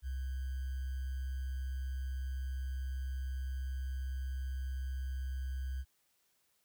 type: tone with sample-and-hold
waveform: sine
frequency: 65.41 Hz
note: C2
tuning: in tune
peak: -35 dBFS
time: 0.02-5.85 s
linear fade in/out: 50 ms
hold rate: 1575 Hz
effects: white hiss -75 dBFS RMS until 6.64 s